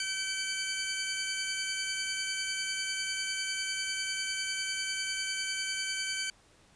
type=tone pair together; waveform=15% pulse; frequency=1536 / 2299 Hz; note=G6 / D7; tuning=-36 / -37 cents; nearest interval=perfect fifth; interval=699 cents; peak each=-28 dBFS; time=0-6.3 s; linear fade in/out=2 ms; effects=pink hiss -62 dBFS RMS until 6.75 s + resampled to 22050 Hz